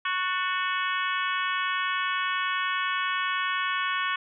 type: harmonic tone with a mistuned harmonic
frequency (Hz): 370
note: F#4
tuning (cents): 0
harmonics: 3 / 4 / 5 / 6 / 7 / 8 / 9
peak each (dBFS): -29 / -31 / -33 / -35 / -36 / -37 / -38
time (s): 0.05-4.16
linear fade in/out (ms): 5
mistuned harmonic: 5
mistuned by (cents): -48
effects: none